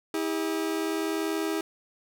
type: tone pair together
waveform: 40% pulse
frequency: 322.3 / 403 Hz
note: E4 / G4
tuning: -39 / +48 cents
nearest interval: major third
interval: 387 cents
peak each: -28 / -30 dBFS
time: 0.14-1.61 s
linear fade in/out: 2 ms
effects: none